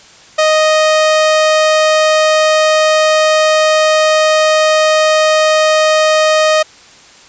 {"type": "tone", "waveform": "sawtooth", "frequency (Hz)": 622.3, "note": "D#5", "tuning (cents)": 0, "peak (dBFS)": -4, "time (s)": [0.38, 6.63], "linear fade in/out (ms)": 10, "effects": ["white hiss -40 dBFS RMS until 7.28 s", "resampled to 16000 Hz"]}